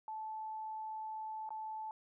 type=tone with dropouts; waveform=sine; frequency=872 Hz; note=A5; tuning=16 cents flat; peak=-40 dBFS; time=0.08-1.91 s; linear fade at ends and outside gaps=1 ms; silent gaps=1.491-1.505 s; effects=none